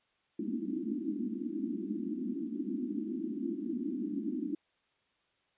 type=band-pass noise; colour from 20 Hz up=white; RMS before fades=-36 dBFS; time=0.39-4.55 s; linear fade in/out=5 ms; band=200 to 340 Hz; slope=96 dB/octave; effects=white hiss -74 dBFS RMS until 5.57 s + resampled to 8000 Hz